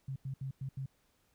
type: tone bursts at uneven times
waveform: sine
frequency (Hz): 134.3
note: C3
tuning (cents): +46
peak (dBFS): -36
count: 5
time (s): 0.08-0.16 / 0.25-0.34 / 0.41-0.51 / 0.61-0.69 / 0.77-0.86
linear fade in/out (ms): 5
effects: pink hiss -73 dBFS RMS until 1.34 s